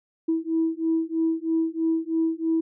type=beating tone pair; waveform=sine; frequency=323.9 / 327 Hz; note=E4 / E4; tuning=-30 / -14 cents; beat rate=3.1 Hz; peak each=-24 dBFS; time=0.28-2.61 s; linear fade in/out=10 ms; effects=tanh soft clip ceiling -14 dBFS